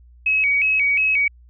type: tone with vibrato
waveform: sine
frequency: 2406 Hz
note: D7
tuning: 41 cents sharp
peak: -15 dBFS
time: 0.26-1.28 s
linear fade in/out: 5 ms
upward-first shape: square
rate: 2.8 Hz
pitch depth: 110 cents each way
effects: added 60 Hz sine -45 dBFS peak until 1.49 s